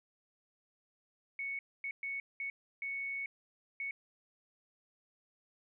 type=tone bursts at uneven times; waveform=sine; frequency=2217 Hz; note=C#7; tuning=in tune; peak=-36 dBFS; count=6; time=1.39-1.59 / 1.84-1.91 / 2.03-2.2 / 2.4-2.5 / 2.82-3.26 / 3.8-3.91 s; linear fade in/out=2 ms; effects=none